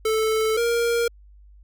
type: tone pair in turn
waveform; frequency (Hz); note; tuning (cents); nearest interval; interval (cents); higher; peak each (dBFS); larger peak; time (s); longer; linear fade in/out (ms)
square; 438.9 / 468.7; A4 / A#4; -4 / +9; minor second; 113; second; -20; neither; 0.05-0.57 / 0.57-1.08; first; 5
effects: added 50 Hz sine -46 dBFS peak until 1.63 s